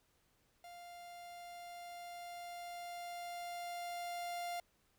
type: tone with level ramp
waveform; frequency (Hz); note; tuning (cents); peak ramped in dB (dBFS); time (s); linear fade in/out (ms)
45% pulse; 698.5; F5; 0; -51 to -39; 0.64-4.6; 2
effects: pink hiss -75 dBFS RMS until 4.98 s